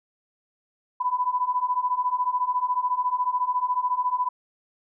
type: beating tone pair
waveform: sine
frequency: 987.8 / 1001.8 Hz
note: B5 / B5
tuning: 0 / +24 cents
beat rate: 14 Hz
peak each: -26 / -24 dBFS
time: 1-4.29 s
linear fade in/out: 10 ms
effects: none